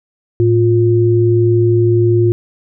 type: tone pair together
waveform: sine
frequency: 110.97 / 352.3 Hz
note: A2 / F4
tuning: +15 / +15 cents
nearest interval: octave + minor sixth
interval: 2000 cents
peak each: -11 dBFS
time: 0.4-2.32 s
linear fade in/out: 0 ms
effects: none